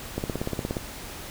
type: click train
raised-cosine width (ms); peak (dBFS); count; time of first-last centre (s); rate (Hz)
2; -14; 11; 0.18-0.768; 17
effects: pink hiss -39 dBFS RMS until 1.3 s